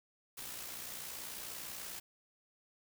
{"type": "noise with amplitude modulation", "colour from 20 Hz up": "white", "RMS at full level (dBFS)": -43, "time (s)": [0.37, 2], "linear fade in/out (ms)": 10, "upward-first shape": "sine", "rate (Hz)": 60.3, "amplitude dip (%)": 45, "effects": []}